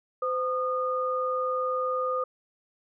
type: tone pair together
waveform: sine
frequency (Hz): 512.3 / 1224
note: C5 / D#6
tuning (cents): -37 / -29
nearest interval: octave + minor third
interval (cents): 1508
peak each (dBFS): -28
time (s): 0.22-2.24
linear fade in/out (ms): 5
effects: none

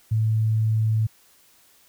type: tone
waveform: sine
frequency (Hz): 110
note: A2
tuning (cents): 0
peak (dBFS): -18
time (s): 0.11-1.07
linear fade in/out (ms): 10
effects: white hiss -57 dBFS RMS until 1.88 s

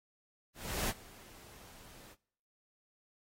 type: noise with ADSR envelope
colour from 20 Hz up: pink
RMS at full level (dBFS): -34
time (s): 0.54-2.16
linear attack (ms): 350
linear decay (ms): 39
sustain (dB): -22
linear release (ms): 45
effects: noise-tail reverb RT60 0.7 s tail -24 dB re dry + AAC 48 kbps

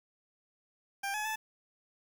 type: tone with pitch steps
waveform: 20% pulse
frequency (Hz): 793 / 849 / 872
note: G5 / G#5 / A5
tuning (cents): +20 / +38 / -16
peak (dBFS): -28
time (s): 1.03-1.36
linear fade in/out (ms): 10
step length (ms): 110
effects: 9-bit

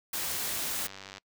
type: noise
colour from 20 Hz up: white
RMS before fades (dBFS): -33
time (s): 0.13-0.87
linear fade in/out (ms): 5
type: click train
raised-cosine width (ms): 0.2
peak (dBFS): -26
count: 39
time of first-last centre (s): 0.79-1.181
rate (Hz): 97.1
effects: noise-tail reverb RT60 0.1 s tail -25 dB re dry

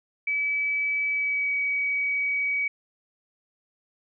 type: tone with pitch glide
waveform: sine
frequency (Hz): 2293 to 2268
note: D7 to C#7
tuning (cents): -42 to +39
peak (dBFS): -23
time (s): 0.27-2.68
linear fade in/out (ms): 5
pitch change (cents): -19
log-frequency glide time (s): 1.1-1.52
effects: none

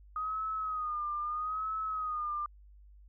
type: tone with vibrato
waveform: sine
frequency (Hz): 1245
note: D#6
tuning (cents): +1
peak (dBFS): -32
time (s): 0.16-2.46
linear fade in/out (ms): 2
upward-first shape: sine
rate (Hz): 0.78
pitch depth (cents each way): 71
effects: added 50 Hz sine -53 dBFS peak until 3.08 s

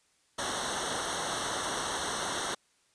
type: noise with comb filter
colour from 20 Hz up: pink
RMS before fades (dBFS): -33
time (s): 0.38-2.55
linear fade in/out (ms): 10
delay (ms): 0.41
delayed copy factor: -0.95
effects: white hiss -69 dBFS RMS until 2.94 s + resampled to 22050 Hz

